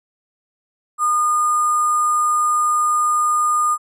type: tone with sample-and-hold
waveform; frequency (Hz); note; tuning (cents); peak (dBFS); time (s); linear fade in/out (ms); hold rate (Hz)
sine; 1214; D#6; -43; -14; 0.98-3.78; 50; 8820
effects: resampled to 22050 Hz